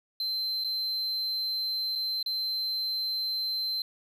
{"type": "tone with dropouts", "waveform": "triangle", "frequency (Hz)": 4100, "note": "C8", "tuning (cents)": -36, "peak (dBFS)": -27, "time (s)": [0.2, 3.82], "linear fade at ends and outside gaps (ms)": 2, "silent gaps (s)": [[0.639, 0.645], [1.954, 1.957], [2.228, 2.261]], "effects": []}